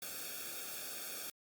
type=noise with comb filter; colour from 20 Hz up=white; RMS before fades=-44 dBFS; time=0.02-1.3 s; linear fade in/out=2 ms; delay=1 ms; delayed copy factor=-1; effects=Opus 48 kbps